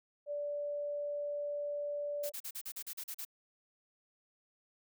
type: tone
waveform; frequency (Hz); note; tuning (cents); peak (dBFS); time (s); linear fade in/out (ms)
sine; 582; D5; -16; -35; 0.26-2.32; 50
type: noise bursts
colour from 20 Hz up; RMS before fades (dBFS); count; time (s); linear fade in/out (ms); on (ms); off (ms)
blue; -42; 10; 2.23-3.251; 10; 67; 39
effects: none